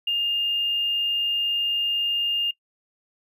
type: tone with hard clipping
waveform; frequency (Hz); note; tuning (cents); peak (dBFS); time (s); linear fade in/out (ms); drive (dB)
triangle; 2818; F7; +15; -21; 0.07-2.51; 5; 3
effects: noise-tail reverb RT60 0.1 s tail -22 dB re dry + resampled to 32000 Hz